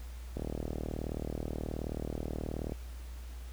click train, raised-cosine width 2 ms, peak -23 dBFS, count 92, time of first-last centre 0.37-2.721 s, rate 38.7 Hz, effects added 60 Hz sine -41 dBFS peak until 3.52 s + pink hiss -56 dBFS RMS until 3.52 s

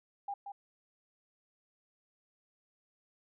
sine tone with echo, 803 Hz, G5, 41 cents sharp, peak -35 dBFS, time 0.28-0.34 s, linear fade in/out 5 ms, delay 180 ms, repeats 1, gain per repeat -6 dB, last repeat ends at 0.52 s, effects none

